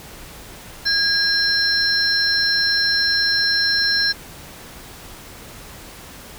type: tone cluster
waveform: sine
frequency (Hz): 1634 / 4140 / 5390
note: G#6 / C8 / E8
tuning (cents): -29 / -19 / +38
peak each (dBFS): -20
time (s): 0.85-4.13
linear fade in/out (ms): 20
effects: pink hiss -39 dBFS RMS until 6.38 s